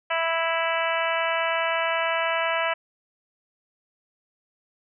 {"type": "harmonic tone", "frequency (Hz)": 329.6, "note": "E4", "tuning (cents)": 0, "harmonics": [2, 3, 4, 5, 6, 7, 8, 9], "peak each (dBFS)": [-27, -29, -30, -31, -32, -32, -33, -34], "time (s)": [0.1, 2.74], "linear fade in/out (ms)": 10, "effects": []}